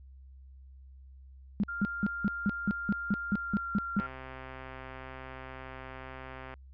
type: tone bursts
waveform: sine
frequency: 202.9 Hz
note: G#3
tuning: 40 cents flat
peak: -24 dBFS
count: 12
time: 1.6-4 s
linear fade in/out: 0 ms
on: 35 ms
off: 180 ms
type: tone with pitch glide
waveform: sine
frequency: 1396.9 to 1381.7 Hz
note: F6 to F6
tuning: 0 to -19 cents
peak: -34 dBFS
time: 1.68-4.07 s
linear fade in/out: 10 ms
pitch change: -19 cents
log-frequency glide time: 3.3-3.67 s
type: click train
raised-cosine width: 0.5 ms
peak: -29 dBFS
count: 335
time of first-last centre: 3.99-6.54 s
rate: 131 Hz
effects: added 66 Hz sine -49 dBFS peak until 6.73 s + resampled to 11025 Hz